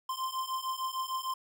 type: beating tone pair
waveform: square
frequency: 1040 / 1046.6 Hz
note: C6 / C6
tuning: -11 / 0 cents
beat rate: 6.6 Hz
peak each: -37 / -36 dBFS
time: 0.09-1.34 s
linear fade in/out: 5 ms
effects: none